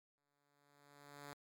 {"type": "tone with exponential growth", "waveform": "5% pulse", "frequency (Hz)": 143.6, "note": "D3", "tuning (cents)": -39, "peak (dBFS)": -37, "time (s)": [0.18, 1.33], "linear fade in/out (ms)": 0, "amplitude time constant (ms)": 250, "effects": ["MP3 96 kbps"]}